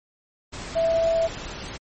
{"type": "tone in noise", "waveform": "sine", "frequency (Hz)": 659.3, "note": "E5", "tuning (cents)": 0, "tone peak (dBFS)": -18, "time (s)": [0.75, 1.28], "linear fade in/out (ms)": 20, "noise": "pink", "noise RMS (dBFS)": -35, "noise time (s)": [0.52, 1.78], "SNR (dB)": 14, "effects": ["MP3 32 kbps"]}